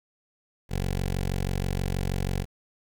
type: tone with notch filter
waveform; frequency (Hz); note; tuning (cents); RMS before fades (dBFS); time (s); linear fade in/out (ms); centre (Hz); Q
15% pulse; 46.25; F#1; 0; -28; 0.69-2.46; 50; 1200; 1.8
effects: 9-bit